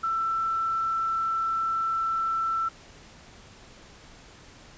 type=tone with quantisation; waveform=sine; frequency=1334 Hz; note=E6; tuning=20 cents sharp; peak=-24 dBFS; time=0.03-2.69 s; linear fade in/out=10 ms; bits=9; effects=pink hiss -50 dBFS RMS until 4.77 s + resampled to 16000 Hz